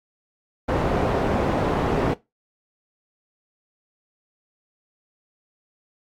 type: low-pass noise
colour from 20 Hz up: white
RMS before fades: -22 dBFS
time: 0.68-2.14 s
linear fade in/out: 10 ms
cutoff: 630 Hz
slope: 12 dB/octave
effects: noise-tail reverb RT60 0.2 s tail -18 dB re dry + AAC 64 kbps